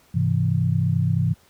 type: chord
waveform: sine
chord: Ab augmented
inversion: none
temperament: equal with one note detuned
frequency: 101.75 / 130.81 / 164.81 Hz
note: Ab2 / C3 / E3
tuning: -35 / 0 / 0 cents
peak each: -22 dBFS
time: 0.14-1.34 s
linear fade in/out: 10 ms
effects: pink hiss -57 dBFS RMS until 1.49 s + high-pass 60 Hz 12 dB/octave